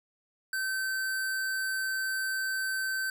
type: tone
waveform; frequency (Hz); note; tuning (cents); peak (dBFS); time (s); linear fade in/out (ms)
square; 1543; G6; -28; -30; 0.53-3.1; 2
effects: none